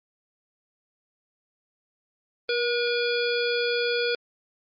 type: harmonic tone with a mistuned harmonic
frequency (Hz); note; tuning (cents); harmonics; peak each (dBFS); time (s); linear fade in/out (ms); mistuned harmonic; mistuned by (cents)
482.9; B4; -39; 1 / 3 / 5 / 7 / 9 / 10; -25 / -30 / -32 / -33 / -35 / -35; 2.49-4.15; 2; 1; -19
effects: Opus 24 kbps